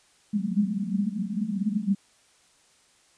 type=band-pass noise; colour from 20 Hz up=pink; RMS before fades=-27 dBFS; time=0.33-1.95 s; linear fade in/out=5 ms; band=190 to 220 Hz; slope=96 dB/octave; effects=white hiss -61 dBFS RMS until 3.17 s + resampled to 22050 Hz